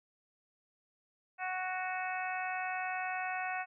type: harmonic tone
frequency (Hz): 370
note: F#4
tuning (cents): 0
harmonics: 2 / 3 / 4 / 5 / 6 / 7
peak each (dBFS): -37 / -45 / -41 / -43 / -45 / -43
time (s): 1.38-3.66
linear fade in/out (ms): 50
effects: none